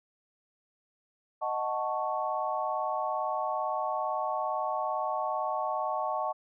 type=chord; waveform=sine; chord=D# half-diminished seventh; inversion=none; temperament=equal; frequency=622.3 / 740 / 880 / 1108.7 Hz; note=D#5 / F#5 / A5 / C#6; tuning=0 / 0 / 0 / 0 cents; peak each=-34 dBFS; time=1.41-6.33 s; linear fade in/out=20 ms; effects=none